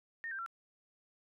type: tone with pitch steps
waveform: sine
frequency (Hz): 1833 / 1577.4 / 1357.4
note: A#6 / G6 / F6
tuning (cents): -30 / +10 / -50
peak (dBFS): -38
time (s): 0.24-0.462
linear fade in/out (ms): 0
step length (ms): 74
effects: none